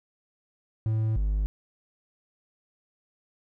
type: tone pair in turn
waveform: triangle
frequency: 110 / 51.08 Hz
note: A2 / G#1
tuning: 0 / -28 cents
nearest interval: octave + minor second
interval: 1328 cents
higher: first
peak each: -21 dBFS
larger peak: neither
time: 0.86-1.16 / 1.16-1.46 s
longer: neither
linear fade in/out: 0 ms
effects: none